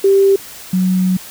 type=tone pair in turn; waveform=sine; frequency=392 / 185 Hz; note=G4 / F#3; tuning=0 / 0 cents; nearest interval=octave + minor second; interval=1300 cents; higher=first; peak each=-7 / -11 dBFS; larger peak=first; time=0.04-0.36 / 0.73-1.17 s; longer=second; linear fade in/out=5 ms; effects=white hiss -34 dBFS RMS until 1.3 s